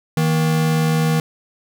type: tone pair together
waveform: square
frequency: 158.6 / 237.2 Hz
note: D#3 / A#3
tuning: +33 / +30 cents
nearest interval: perfect fifth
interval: 697 cents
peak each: -16 / -25 dBFS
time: 0.17-1.2 s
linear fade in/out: 2 ms
effects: none